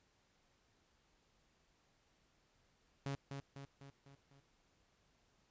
sawtooth tone with echo, 138.59 Hz, C#3, in tune, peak -35 dBFS, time 3.06-3.15 s, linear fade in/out 0 ms, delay 250 ms, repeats 5, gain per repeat -5 dB, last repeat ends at 4.4 s, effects pink hiss -75 dBFS RMS until 5.5 s + resampled to 16000 Hz

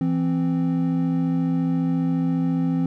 triangle tone pair together, 167.1 / 261.6 Hz, E3 / C4, +24 / 0 cents, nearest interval minor sixth, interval 776 cents, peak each -20 dBFS, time 0.01-2.86 s, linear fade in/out 2 ms, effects none

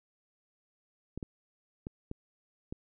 clicks, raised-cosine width 3 ms, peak -25 dBFS, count 5, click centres 1.176 / 1.228 / 1.869 / 2.114 / 2.725 s, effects none

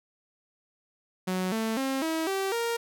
sawtooth tone with pitch steps, 185 / 222.6 / 267.7 / 322.1 / 387.5 / 466.2 Hz, F#3 / A3 / C4 / E4 / G4 / A#4, 0 / +20 / +40 / -40 / -20 / 0 cents, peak -23 dBFS, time 1.27-2.77 s, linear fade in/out 10 ms, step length 250 ms, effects none

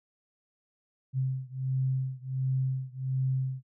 sine beating tone pair, 130.81 / 132.21 Hz, C3 / C3, 0 / +18 cents, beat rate 1.4 Hz, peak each -30 / -31 dBFS, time 1.13-3.63 s, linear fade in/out 50 ms, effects none

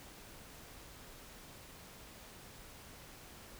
silence, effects pink hiss -54 dBFS RMS until 3.59 s

